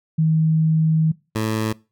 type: tone pair in turn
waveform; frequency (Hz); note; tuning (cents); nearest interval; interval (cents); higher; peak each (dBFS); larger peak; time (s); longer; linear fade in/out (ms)
sine / 15% pulse; 158.8 / 109.69; D#3 / A2; +36 / -5; tritone; 641; first; -14; neither; 0.18-1.12 / 1.35-1.73; first; 10
effects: noise-tail reverb RT60 0.3 s tail -22 dB re dry